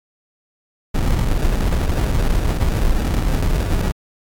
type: noise with sample-and-hold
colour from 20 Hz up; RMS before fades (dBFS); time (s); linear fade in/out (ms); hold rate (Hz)
brown; -17; 0.94-3.92; 10; 1050
effects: AAC 64 kbps